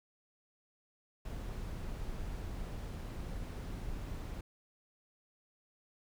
brown noise, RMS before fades -41 dBFS, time 1.25-4.41 s, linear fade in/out 5 ms, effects none

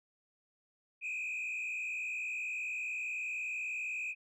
sine tone with frequency modulation, 2489 Hz, D#7, in tune, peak -33 dBFS, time 1.01-4.15 s, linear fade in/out 50 ms, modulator 60.3 Hz, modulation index 1.6, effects tanh soft clip ceiling -34 dBFS

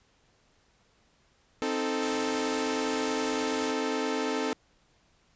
sawtooth chord, A diminished, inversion first, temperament equal, 261.6 / 311.1 / 440 Hz, C4 / Eb4 / A4, 0 / 0 / 0 cents, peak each -28 / -30 / -27 dBFS, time 1.62-4.53 s, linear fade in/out 0 ms
white noise, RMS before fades -38 dBFS, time 2.02-3.72 s, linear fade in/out 10 ms
effects pink hiss -66 dBFS RMS until 5.35 s + resampled to 16000 Hz

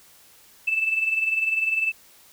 sine tone with tremolo, 2637 Hz, E7, in tune, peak -17 dBFS, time 0.67-1.92 s, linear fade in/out 10 ms, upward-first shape sine, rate 20 Hz, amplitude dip 65%, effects tanh soft clip ceiling -13 dBFS + white hiss -53 dBFS RMS until 2.32 s

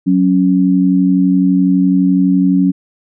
sine tone pair together, 185 / 276.9 Hz, F#3 / C#4, 0 / -2 cents, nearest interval perfect fifth, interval 698 cents, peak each -11 dBFS, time 0.06-2.72 s, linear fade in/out 20 ms, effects none

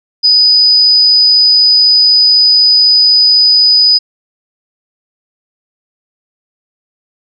sine tone, 4978 Hz, D#8, in tune, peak -4 dBFS, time 0.23-3.99 s, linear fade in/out 20 ms, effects none

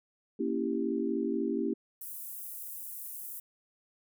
sine chord, A# diminished seventh, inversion none, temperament equal with one note detuned, 233.1 / 277.2 / 329.6 / 393.8 Hz, A#3 / C#4 / E4 / G4, 0 / 0 / 0 / +8 cents, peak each -34 dBFS, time 0.39-1.74 s, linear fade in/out 10 ms
pink high-pass noise, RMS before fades -42 dBFS, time 2.01-3.4 s, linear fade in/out 5 ms, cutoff 11000 Hz, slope 24 dB/octave
effects none

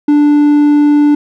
triangle tone, 293.7 Hz, D4, in tune, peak -3 dBFS, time 0.08-1.15 s, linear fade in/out 5 ms, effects none

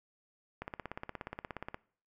click train, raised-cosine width 0.5 ms, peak -24 dBFS, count 20, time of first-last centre 0.62-1.744 s, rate 16.9 Hz, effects noise-tail reverb RT60 0.5 s tail -22 dB re dry

